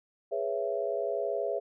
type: chord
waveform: sine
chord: C# minor seventh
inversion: second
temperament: equal with one note detuned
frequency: 415.3 / 493.9 / 554.4 / 666.1 Hz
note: G#4 / B4 / C#5 / E5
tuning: 0 / 0 / 0 / +18 cents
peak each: -34 / -36 / -34 / -33 dBFS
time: 0.31-1.6 s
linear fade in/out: 20 ms
effects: none